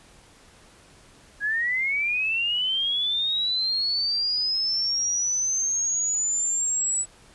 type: linear sweep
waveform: sine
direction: up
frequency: 1638 to 7910 Hz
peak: -22 dBFS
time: 1.4-7.06 s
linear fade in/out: 50 ms
effects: pink hiss -53 dBFS RMS until 7.34 s + resampled to 24000 Hz